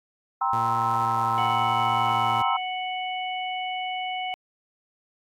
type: chord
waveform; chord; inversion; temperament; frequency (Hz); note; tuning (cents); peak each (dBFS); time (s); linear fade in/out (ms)
sine; C dominant seventh; second; just; 784.9 / 941.9 / 1046.5 / 1308.1; G5 / Bb5 / C6 / E6; +2 / +18 / 0 / -14; -27; 0.41-2.57; 5
type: tone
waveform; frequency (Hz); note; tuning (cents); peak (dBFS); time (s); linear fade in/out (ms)
sawtooth; 116.1; A#2; -7; -28; 0.53-2.42; 0
type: harmonic tone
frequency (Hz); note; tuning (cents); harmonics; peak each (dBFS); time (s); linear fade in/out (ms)
740; F#5; 0; 1 / 3 / 4; -29 / -34 / -35; 1.38-4.34; 0
effects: AAC 64 kbps